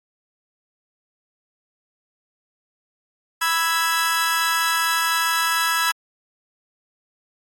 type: chord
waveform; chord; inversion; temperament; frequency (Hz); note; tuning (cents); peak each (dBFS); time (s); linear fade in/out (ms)
sawtooth; E major; second; equal; 987.8 / 1318.5 / 1661.2; B5 / E6 / G#6; 0 / 0 / 0; -21 / -19 / -19; 3.41-5.92; 10
effects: AAC 48 kbps